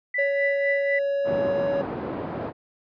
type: tone with tremolo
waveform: sine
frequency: 1982 Hz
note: B6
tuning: 6 cents sharp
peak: -21 dBFS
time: 0.14-0.99 s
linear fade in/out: 5 ms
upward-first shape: triangle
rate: 4 Hz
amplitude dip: 80%
type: tone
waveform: triangle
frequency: 560 Hz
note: C#5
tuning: 18 cents sharp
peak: -20 dBFS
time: 0.18-1.82 s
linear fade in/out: 10 ms
type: band-pass noise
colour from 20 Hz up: pink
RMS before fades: -31 dBFS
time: 1.24-2.53 s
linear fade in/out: 50 ms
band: 180 to 830 Hz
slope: 12 dB/octave
effects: resampled to 11025 Hz